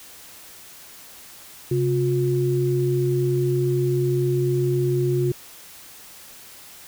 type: tone pair together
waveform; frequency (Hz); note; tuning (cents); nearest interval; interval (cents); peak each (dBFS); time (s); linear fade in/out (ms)
sine; 134.1 / 358; C3 / F4; +43 / +43; octave + perfect fourth; 1700; -21; 1.71-5.32; 5
effects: white hiss -44 dBFS RMS until 6.87 s